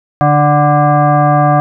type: tone with frequency modulation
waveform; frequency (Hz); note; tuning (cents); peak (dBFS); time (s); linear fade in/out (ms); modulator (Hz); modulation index
sine; 295.1; D4; +8; -6; 0.21-1.6; 0; 442; 1.9
effects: none

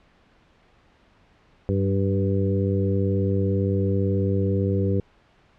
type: harmonic tone with a mistuned harmonic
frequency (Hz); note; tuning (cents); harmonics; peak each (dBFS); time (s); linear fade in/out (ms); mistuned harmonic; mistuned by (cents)
98; G2; 0; 1 / 2 / 3 / 4 / 5; -22 / -26 / -30 / -28 / -29; 1.69-5; 0; 2; -27
effects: pink hiss -58 dBFS RMS until 5.58 s + low-pass 3000 Hz 12 dB/octave

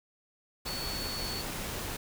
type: tone in noise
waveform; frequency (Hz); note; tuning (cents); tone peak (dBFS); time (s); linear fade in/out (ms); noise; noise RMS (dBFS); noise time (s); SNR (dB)
sine; 4435; C#8; 0; -37; 0.66-1.42; 10; pink; -37; 0.65-1.97; -3
effects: none

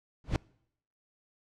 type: noise with exponential growth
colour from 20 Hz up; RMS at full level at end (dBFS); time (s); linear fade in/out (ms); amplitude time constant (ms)
brown; -21; 0.24-0.36; 1; 26
effects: noise-tail reverb RT60 0.7 s tail -25 dB re dry + low-pass 6000 Hz 12 dB/octave

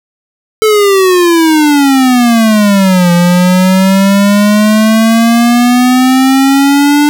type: exponential two-way sweep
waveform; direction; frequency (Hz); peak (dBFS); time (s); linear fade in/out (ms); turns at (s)
square; down then up; 440 to 172.8 to 295.4; -5; 0.62-7.09; 0; 3.12
effects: none

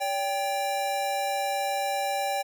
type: tone pair together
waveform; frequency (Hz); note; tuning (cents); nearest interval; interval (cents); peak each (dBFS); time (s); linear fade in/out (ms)
square; 570.4 / 789; C#5 / G5; +49 / +11; tritone; 562; -32 / -28; 0-2.43; 20
effects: 10-bit

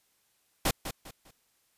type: noise with echo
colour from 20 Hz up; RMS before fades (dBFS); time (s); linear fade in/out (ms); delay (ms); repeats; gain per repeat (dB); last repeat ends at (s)
pink; -26; 0.65-0.71; 5; 200; 3; -10; 1.31
effects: white hiss -71 dBFS RMS until 1.77 s + resampled to 32000 Hz

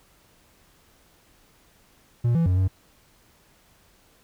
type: tone with pitch steps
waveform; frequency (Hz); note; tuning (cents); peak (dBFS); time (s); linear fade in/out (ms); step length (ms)
triangle; 119.2 / 166.4 / 91.3 / 94; A#2 / E3 / F#2 / F#2; +39 / +17 / -23 / +28; -16; 2.24-2.68; 10; 110
effects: pink hiss -59 dBFS RMS until 4.23 s

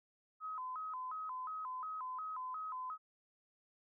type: tone with vibrato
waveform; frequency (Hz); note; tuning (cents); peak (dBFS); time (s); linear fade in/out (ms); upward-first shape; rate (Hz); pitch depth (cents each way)
sine; 1137; C#6; +44; -40; 0.4-2.98; 50; square; 2.8; 190
effects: none

